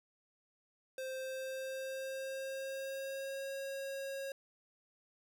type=tone with pitch glide; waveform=square; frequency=523.3 to 545.5 Hz; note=C5 to C#5; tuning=0 to -28 cents; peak=-40 dBFS; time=0.98-4.32 s; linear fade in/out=2 ms; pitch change=+72 cents; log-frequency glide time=1.16-3.54 s; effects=none